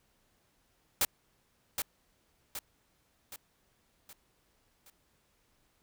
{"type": "noise with echo", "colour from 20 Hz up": "white", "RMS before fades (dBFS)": -27, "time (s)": [1.01, 1.05], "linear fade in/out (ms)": 2, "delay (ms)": 770, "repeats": 5, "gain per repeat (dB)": -6, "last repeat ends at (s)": 4.9, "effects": ["pink hiss -72 dBFS RMS until 5.82 s"]}